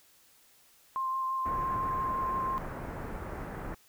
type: tone with vibrato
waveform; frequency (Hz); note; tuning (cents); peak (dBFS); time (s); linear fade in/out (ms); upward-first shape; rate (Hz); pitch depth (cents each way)
sine; 1053; C6; +11; -29; 0.96-2.58; 0; sine; 5.9; 12
type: low-pass noise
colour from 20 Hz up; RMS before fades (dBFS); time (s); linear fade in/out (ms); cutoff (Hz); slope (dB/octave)
pink; -39; 1.45-3.75; 10; 1700; 24
effects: white hiss -62 dBFS RMS until 3.88 s